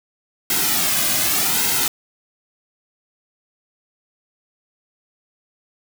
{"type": "noise with flanger", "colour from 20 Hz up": "white", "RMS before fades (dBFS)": -19, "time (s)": [0.5, 1.88], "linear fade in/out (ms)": 2, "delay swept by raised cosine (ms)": [1.7, 2.23], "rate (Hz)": 0.85, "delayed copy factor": -0.65, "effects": []}